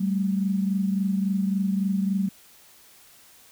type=tone pair together; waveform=sine; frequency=192.61 / 216.2 Hz; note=G3 / A3; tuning=-30 / -30 cents; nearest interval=major second; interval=200 cents; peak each=-22 / -29 dBFS; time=0-2.29 s; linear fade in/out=10 ms; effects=white hiss -53 dBFS RMS until 3.51 s

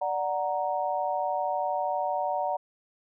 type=chord; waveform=sine; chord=D augmented; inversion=none; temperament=equal; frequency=587.3 / 740 / 932.3 Hz; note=D5 / F#5 / A#5; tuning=0 / 0 / 0 cents; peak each=-31 / -29 / -31 dBFS; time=0.01-2.57 s; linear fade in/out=10 ms; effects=none

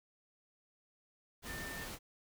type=tone in noise; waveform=sine; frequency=1797 Hz; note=A6; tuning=36 cents sharp; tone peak=-45 dBFS; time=1.45-1.88 s; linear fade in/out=50 ms; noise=pink; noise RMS=-45 dBFS; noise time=1.42-1.99 s; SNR=-3 dB; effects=none

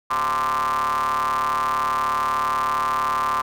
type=ring-modulated tone; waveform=45% pulse; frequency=72.8 Hz; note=D2; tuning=15 cents flat; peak=-17 dBFS; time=0.1-3.42 s; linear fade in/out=10 ms; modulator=1110 Hz; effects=none

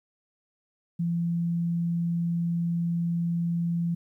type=tone; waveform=sine; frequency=170 Hz; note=F3; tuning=46 cents flat; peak=-24 dBFS; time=0.99-3.95 s; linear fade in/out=10 ms; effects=11-bit

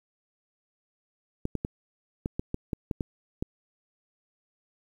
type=clicks; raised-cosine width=3 ms; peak=-16 dBFS; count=10; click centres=1.454 / 1.553 / 1.649 / 2.259 / 2.395 / 2.544 / 2.732 / 2.912 / 3.008 / 3.425 s; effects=9-bit

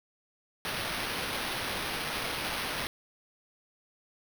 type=noise with sample-and-hold; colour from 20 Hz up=white; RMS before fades=-34 dBFS; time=0.65-2.87 s; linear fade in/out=0 ms; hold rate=7350 Hz; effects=none

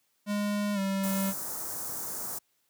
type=tone with pitch glide; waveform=square; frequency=205.9 to 194.34 Hz; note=G#3 to G3; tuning=-15 to -15 cents; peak=-28 dBFS; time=0.26-1.34 s; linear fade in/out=50 ms; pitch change=-100 cents; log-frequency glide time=0.74-0.79 s
type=band-stop noise; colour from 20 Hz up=white; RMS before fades=-36 dBFS; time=1.03-2.39 s; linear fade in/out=10 ms; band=1400 to 6000 Hz; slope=24 dB/octave
effects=white hiss -73 dBFS RMS until 2.69 s + high-pass 80 Hz 12 dB/octave

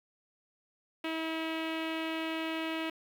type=tone with low-pass filter; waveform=sawtooth; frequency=322.3 Hz; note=E4; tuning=39 cents flat; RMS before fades=-35 dBFS; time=1.04-2.9 s; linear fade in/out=5 ms; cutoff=2800 Hz; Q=3; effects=9-bit

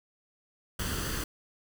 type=noise with comb filter; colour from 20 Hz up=pink; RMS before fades=-33 dBFS; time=0.79-1.24 s; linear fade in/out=5 ms; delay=0.65 ms; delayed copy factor=+0.6; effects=none

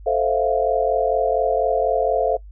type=chord; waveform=sine; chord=F major seventh; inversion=first; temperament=equal with one note detuned; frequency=440 / 523.3 / 654.3 / 698.5 Hz; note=A4 / C5 / E5 / F5; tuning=0 / 0 / -13 / 0 cents; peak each=-22 dBFS; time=0.06-2.37 s; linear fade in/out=10 ms; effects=noise-tail reverb RT60 0.1 s tail -22 dB re dry + added 50 Hz sine -37 dBFS peak until 2.51 s

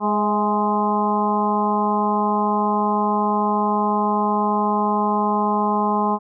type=harmonic tone with a mistuned harmonic; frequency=208.4 Hz; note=G#3; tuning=6 cents sharp; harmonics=1 / 2 / 3 / 4 / 5 / 6; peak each=-22 / -26 / -29 / -22 / -22 / -33 dBFS; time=0-6.19 s; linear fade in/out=50 ms; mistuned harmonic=3; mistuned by=+40 cents; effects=none

